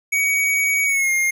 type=tone with pitch glide; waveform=square; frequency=2255 to 2128 Hz; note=C#7 to C7; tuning=+29 to +29 cents; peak=-17 dBFS; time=0.12-1.31 s; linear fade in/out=10 ms; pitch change=-100 cents; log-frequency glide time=0.86-1.11 s; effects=9-bit